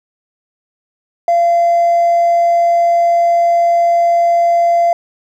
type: tone with hard clipping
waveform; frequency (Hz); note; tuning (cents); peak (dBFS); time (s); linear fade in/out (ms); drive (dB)
triangle; 686; F5; -31; -8; 1.28-4.93; 2; 2
effects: none